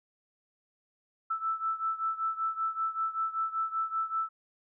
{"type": "beating tone pair", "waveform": "sine", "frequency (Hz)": [1318.5, 1323.7], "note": ["E6", "E6"], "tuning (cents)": [0, 7], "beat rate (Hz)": 5.2, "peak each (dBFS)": [-31, -34], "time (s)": [1.3, 4.29], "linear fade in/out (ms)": 10, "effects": []}